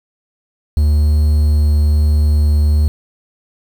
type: tone with quantisation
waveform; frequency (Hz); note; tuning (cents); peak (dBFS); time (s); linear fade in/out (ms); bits
triangle; 74.9; D2; +35; -7; 0.77-2.88; 0; 6
effects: none